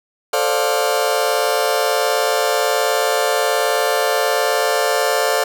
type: chord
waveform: sawtooth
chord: D minor seventh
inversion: second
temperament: just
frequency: 440.5 / 528.6 / 587.3 / 704.8 Hz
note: A4 / C5 / D5 / F5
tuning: +2 / +18 / 0 / +16 cents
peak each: -17 dBFS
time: 0.33-5.44 s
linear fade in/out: 5 ms
effects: none